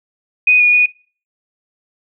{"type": "tone with pitch steps", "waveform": "sine", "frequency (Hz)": [2490, 2448, 2466], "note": ["D#7", "D#7", "D#7"], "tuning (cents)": [1, -29, -16], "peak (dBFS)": -7, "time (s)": [0.47, 0.86], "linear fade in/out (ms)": 5, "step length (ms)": 130, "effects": ["noise-tail reverb RT60 0.4 s tail -22 dB re dry"]}